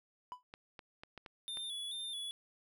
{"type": "tone with exponential decay", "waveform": "triangle", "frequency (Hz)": 995, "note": "B5", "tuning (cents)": 13, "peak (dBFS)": -36, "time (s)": [0.32, 0.43], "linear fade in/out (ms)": 0, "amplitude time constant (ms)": 22}
{"type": "clicks", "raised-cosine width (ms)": 0.3, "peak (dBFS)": -32, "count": 6, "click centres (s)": [0.539, 0.792, 1.035, 1.177, 1.262, 1.572]}
{"type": "tone with vibrato", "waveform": "square", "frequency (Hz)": 3501, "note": "A7", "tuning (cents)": -9, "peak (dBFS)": -40, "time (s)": [1.48, 2.31], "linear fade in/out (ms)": 0, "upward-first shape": "square", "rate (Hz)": 2.3, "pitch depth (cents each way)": 50}
{"effects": []}